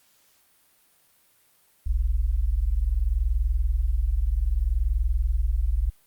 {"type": "tone pair together", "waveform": "sine", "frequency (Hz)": [41.38, 62], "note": ["E1", "B1"], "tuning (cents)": [7, 7], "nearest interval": "perfect fifth", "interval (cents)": 700, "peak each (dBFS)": -23, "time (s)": [1.86, 5.9], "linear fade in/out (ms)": 10, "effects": ["white hiss -62 dBFS RMS until 6.06 s", "Opus 48 kbps"]}